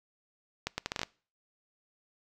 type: accelerating click train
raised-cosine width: 0.2 ms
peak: -14 dBFS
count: 8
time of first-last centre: 0.67-1.032 s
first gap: 110 ms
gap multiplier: 0.73
effects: noise-tail reverb RT60 0.4 s tail -24 dB re dry